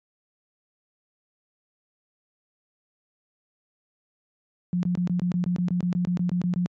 sine tone bursts, 177.6 Hz, F3, 29 cents sharp, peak -21 dBFS, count 16, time 4.73-6.66 s, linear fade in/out 0 ms, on 100 ms, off 22 ms, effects high-pass 100 Hz 12 dB/octave + resampled to 16000 Hz

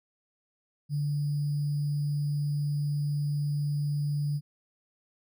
sine tone with sample-and-hold, 146 Hz, D3, 10 cents flat, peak -26 dBFS, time 0.89-4.41 s, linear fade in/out 50 ms, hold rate 4900 Hz, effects none

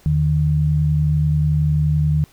sine tone pair together, 80.31 / 151.6 Hz, E2 / D#3, -45 / -45 cents, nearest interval major seventh, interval 1100 cents, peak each -20 / -15 dBFS, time 0.06-2.24 s, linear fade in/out 0 ms, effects pink hiss -52 dBFS RMS until 2.32 s

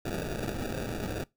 blue noise with sample-and-hold, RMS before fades -34 dBFS, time 0.05-1.24 s, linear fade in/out 5 ms, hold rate 1050 Hz, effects noise-tail reverb RT60 0.2 s tail -22 dB re dry

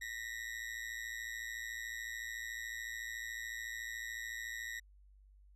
40% pulse ring-modulated tone, 1900 Hz, A#6, 33 cents sharp, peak -37 dBFS, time 0.01-4.8 s, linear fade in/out 10 ms, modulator 56.9 Hz, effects added 49 Hz sine -59 dBFS peak until 5.55 s + low-pass 12000 Hz 12 dB/octave

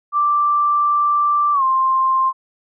sine tone with pitch glide, 1174.7 to 1052.6 Hz, D6 to C6, 0 to +10 cents, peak -13 dBFS, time 0.12-2.33 s, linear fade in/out 50 ms, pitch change -190 cents, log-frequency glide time 1.53-1.63 s, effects none

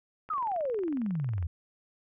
click train, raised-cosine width 0.5 ms, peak -33 dBFS, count 26, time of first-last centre 0.29-1.426 s, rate 22 Hz
sine exponential sweep, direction down, 1318.5 to 77.78 Hz, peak -28 dBFS, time 0.3-1.47 s, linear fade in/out 5 ms
effects none

